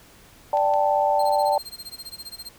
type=chord; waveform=sine; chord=D suspended fourth; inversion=none; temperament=just; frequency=587.3 / 783.1 / 881 Hz; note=D5 / G5 / A5; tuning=0 / -2 / +2 cents; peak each=-22 dBFS; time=0.53-1.58 s; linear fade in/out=2 ms
type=clicks; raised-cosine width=0.2 ms; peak=-22 dBFS; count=2; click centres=0.572 / 0.738 s
type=tone with tremolo; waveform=sawtooth; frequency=4186 Hz; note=C8; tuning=in tune; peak=-30 dBFS; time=1.19-2.49 s; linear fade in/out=5 ms; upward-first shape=sine; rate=15 Hz; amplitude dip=100%
effects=pink hiss -51 dBFS RMS until 2.58 s